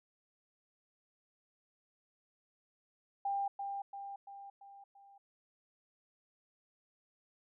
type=tone with echo; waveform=sine; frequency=796 Hz; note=G5; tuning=26 cents sharp; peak=-32 dBFS; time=3.25-3.48 s; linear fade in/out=5 ms; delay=340 ms; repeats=5; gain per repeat=-5 dB; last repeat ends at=5.18 s; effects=none